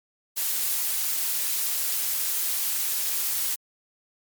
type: noise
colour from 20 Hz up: blue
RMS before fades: -26 dBFS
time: 0.36-3.56 s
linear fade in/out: 20 ms
effects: MP3 96 kbps